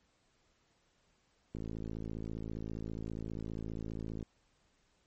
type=click train; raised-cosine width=3 ms; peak=-28 dBFS; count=148; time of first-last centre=1.55-4.228 s; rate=54.9 Hz; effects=pink hiss -73 dBFS RMS until 5.06 s + MP3 32 kbps